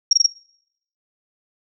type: tone bursts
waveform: sine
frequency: 5588 Hz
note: F8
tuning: in tune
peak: -9 dBFS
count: 4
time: 0.11-0.263 s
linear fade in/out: 5 ms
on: 21 ms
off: 23 ms
effects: noise-tail reverb RT60 0.7 s tail -22 dB re dry